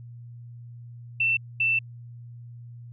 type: tone pair in turn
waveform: sine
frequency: 2682 / 2669 Hz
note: E7 / E7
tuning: +29 / +21 cents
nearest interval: unison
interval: 8 cents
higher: first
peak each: -20 dBFS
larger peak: neither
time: 1.2-1.37 / 1.6-1.79 s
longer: second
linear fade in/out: 5 ms
effects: added 119 Hz sine -40 dBFS peak until 2.92 s